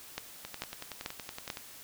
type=two click trains; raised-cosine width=0.2 ms; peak=-22 / -17 dBFS; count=13 / 4; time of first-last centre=0.45-1.571 / 0.18-1.502 s; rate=10.7 / 2.27 Hz; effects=white hiss -50 dBFS RMS until 1.83 s